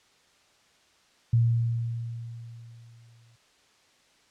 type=tone with exponential decay; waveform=sine; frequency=116.54 Hz; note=A#2; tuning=in tune; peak=-17 dBFS; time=1.33-3.36 s; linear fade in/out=5 ms; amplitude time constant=440 ms; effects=white hiss -62 dBFS RMS until 4.3 s + low-pass 6000 Hz 12 dB/octave